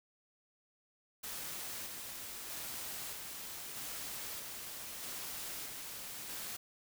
white noise with tremolo, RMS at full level -43 dBFS, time 1.23-6.57 s, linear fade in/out 10 ms, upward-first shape square, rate 0.79 Hz, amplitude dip 25%, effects none

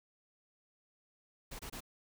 pink noise bursts, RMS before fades -45 dBFS, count 3, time 1.51-1.806 s, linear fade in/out 10 ms, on 82 ms, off 25 ms, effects none

